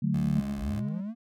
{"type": "chord", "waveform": "sine", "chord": "D major", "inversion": "none", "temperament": "equal", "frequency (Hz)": [146.83, 185, 220], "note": ["D3", "F#3", "A3"], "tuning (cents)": [0, 0, 0], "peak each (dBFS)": [-28, -28, -29], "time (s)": [0.02, 0.41], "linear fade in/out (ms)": 10}
{"type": "tone with vibrato", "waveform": "15% pulse", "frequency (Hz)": 71.1, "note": "C#2", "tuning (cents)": 45, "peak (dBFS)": -31, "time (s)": [0.13, 0.81], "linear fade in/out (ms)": 20, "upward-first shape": "sine", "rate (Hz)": 5.9, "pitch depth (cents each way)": 18}
{"type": "tone with tremolo", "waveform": "triangle", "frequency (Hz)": 207.6, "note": "G#3", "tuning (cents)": 0, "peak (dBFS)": -28, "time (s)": [0.35, 1.01], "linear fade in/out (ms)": 10, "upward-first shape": "square", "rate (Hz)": 2.8, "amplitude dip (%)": 25}
{"type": "linear sweep", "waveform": "triangle", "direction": "up", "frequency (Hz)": [38.19, 237.2], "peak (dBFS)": -30, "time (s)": [0.57, 1.15], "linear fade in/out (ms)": 50}
{"effects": []}